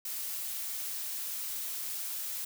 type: noise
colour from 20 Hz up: blue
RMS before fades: -37 dBFS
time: 0.05-2.45 s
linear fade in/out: 5 ms
effects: none